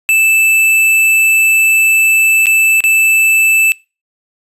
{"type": "tone with dropouts", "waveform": "square", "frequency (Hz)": 2637, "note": "E7", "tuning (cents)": 0, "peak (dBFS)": -8, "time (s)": [0.09, 3.72], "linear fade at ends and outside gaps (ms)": 0, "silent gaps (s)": [[2.458, 2.468], [2.805, 2.839]], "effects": ["noise-tail reverb RT60 0.3 s tail -24 dB re dry", "resampled to 32000 Hz"]}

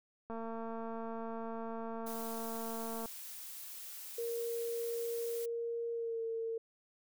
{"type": "click train", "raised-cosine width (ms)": 1, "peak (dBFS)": -30, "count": 627, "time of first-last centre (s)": [0.3, 3.058], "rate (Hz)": 227}
{"type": "noise", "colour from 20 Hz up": "blue", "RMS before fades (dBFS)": -47, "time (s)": [2.06, 5.46], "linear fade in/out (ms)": 10}
{"type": "tone with pitch glide", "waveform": "sine", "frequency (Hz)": [466.2, 454.2], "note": ["A#4", "A#4"], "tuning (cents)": [0, -45], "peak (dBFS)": -35, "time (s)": [4.18, 6.58], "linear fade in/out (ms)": 5, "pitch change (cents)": -45, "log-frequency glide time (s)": [5.92, 6.22]}
{"effects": []}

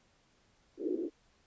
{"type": "band-pass noise", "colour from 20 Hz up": "white", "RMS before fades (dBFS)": -35, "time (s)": [0.77, 1.1], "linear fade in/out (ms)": 50, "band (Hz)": [310, 410], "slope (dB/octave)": 48, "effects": ["pink hiss -69 dBFS RMS until 1.46 s", "resampled to 16000 Hz"]}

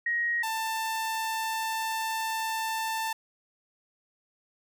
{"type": "tone pair in turn", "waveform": ["sine", "sawtooth"], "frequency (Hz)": [1885, 889.6], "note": ["A#6", "A5"], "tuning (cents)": [19, 19], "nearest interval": "octave + minor second", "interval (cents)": 1300, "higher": "first", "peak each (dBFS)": -25, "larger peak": "neither", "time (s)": [[0.06, 0.43], [0.43, 3.13]], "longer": "second", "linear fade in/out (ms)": 5, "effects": []}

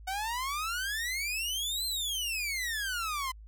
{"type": "exponential two-way sweep", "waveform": "sawtooth", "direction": "up then down", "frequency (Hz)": [740, 4186, 1011], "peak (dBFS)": -28, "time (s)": [0.07, 3.32], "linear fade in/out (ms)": 10, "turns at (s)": 1.86, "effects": ["added 53 Hz sine -46 dBFS peak until 3.47 s"]}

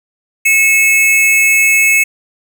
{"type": "tone pair together", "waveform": "square", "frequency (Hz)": [2188, 2602], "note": ["C#7", "E7"], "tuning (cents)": [-23, -23], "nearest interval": "minor third", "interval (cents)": 300, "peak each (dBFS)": -11, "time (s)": [0.45, 2.04], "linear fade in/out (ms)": 10, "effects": []}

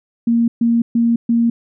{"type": "tone bursts", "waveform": "sine", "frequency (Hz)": 233.1, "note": "A#3", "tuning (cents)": 0, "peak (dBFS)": -11, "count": 4, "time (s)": [0.27, 1.5], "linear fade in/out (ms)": 5, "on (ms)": 210, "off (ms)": 130, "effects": []}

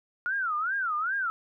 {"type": "tone with vibrato", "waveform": "sine", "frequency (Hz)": 1396.9, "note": "F6", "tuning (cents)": 0, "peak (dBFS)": -26, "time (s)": [0.26, 1.3], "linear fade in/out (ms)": 0, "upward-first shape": "sine", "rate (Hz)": 2.5, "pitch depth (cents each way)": 260, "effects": []}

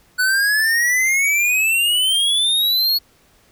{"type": "exponential sweep", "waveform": "square", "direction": "up", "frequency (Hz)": [1480, 4388], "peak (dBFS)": -15, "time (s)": [0.18, 2.99], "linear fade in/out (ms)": 20, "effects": ["pink hiss -55 dBFS RMS until 3.51 s"]}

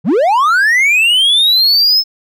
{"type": "linear sweep", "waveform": "triangle", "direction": "up", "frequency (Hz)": [126.4, 5274], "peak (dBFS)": -6, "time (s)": [0.04, 2.04], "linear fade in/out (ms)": 50, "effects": []}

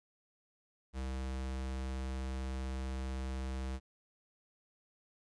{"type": "tone", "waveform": "square", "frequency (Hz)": 65.41, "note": "C2", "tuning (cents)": 0, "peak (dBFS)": -37, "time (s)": [0.93, 3.8], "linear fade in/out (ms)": 50, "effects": ["resampled to 22050 Hz", "13-bit"]}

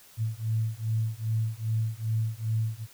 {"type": "beating tone pair", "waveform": "sine", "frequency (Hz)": [110, 112.5], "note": ["A2", "A2"], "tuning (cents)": [0, 39], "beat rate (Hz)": 2.5, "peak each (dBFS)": -29, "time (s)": [0.17, 2.87], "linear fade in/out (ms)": 50, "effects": ["white hiss -54 dBFS RMS until 2.93 s"]}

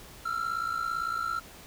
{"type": "ring-modulated tone", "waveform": "triangle", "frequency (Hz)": 1355, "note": "E6", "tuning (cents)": 47, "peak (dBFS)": -24, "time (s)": [0.25, 1.4], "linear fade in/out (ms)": 10, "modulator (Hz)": 28.9, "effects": ["pink hiss -49 dBFS RMS until 1.66 s"]}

